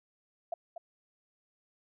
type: tone with echo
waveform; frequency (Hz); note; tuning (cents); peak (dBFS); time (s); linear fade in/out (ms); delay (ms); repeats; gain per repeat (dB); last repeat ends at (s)
sine; 676; E5; +43; -31; 0.52-0.54; 5; 240; 1; -8; 0.78
effects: none